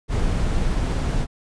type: noise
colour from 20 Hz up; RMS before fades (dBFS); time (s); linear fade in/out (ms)
brown; -21; 0.08-1.27; 50
effects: resampled to 22050 Hz